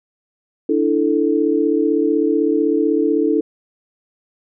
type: chord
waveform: sine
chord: D suspended second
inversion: none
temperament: equal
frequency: 293.7 / 329.6 / 440 Hz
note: D4 / E4 / A4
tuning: 0 / 0 / 0 cents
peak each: -18 dBFS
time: 0.69-3.41 s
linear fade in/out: 5 ms
effects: none